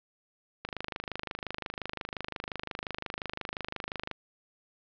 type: click train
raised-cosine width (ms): 0.3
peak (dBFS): -18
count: 90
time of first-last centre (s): 0.65-4.113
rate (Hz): 25.7
effects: low-pass 5000 Hz 12 dB/octave